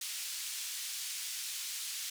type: band-pass noise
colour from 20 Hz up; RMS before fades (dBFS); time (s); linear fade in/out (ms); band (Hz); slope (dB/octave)
white; -40; 0.01-2.1; 5; 2700 to 8800; 12
effects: none